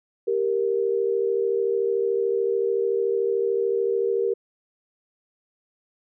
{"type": "tone pair together", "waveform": "sine", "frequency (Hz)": [393.5, 467.1], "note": ["G4", "A#4"], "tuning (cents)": [7, 3], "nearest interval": "minor third", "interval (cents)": 296, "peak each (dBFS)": -23, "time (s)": [0.27, 4.34], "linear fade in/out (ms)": 10, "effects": []}